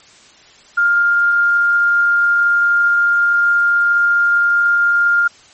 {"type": "tone", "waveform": "sine", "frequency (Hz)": 1404, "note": "F6", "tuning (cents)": 9, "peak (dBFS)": -10, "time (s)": [0.77, 5.28], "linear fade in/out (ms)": 10, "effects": ["white hiss -45 dBFS RMS until 5.53 s", "MP3 32 kbps"]}